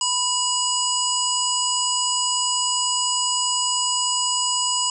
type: harmonic tone with a mistuned harmonic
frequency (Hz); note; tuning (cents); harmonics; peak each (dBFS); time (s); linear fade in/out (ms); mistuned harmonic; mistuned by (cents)
993; B5; +9; 1 / 3 / 5 / 7 / 8; -26 / -26 / -26 / -26 / -26; 0.01-4.9; 2; 3; -46
effects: none